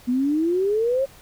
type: exponential sweep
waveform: sine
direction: up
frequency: 240 to 554.4 Hz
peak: -18 dBFS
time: 0.07-1.06 s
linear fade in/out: 20 ms
effects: pink hiss -49 dBFS RMS until 1.21 s